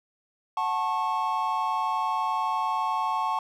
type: chord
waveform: triangle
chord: F# minor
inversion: none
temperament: equal with one note detuned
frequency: 740 / 880 / 1091.6 Hz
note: F#5 / A5 / C#6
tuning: 0 / 0 / -27 cents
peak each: -30 / -26 / -26 dBFS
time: 0.57-3.39 s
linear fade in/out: 2 ms
effects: none